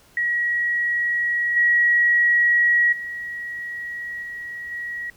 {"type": "tone with level steps", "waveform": "sine", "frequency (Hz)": 1911, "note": "A#6", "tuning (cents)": 43, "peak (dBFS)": [-19, -14, -28, -30, -27], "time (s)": [0.17, 5.1], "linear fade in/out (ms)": 2, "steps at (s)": [1.56, 2.92, 4.22, 4.71], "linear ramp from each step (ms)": 10, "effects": ["pink hiss -54 dBFS RMS until 5.16 s"]}